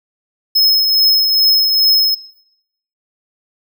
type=tone with tremolo; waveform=square; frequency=5170 Hz; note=E8; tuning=34 cents flat; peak=-7 dBFS; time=0.55-2.15 s; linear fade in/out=10 ms; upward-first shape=triangle; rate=2.4 Hz; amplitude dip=45%; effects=noise-tail reverb RT60 0.8 s tail -20 dB re dry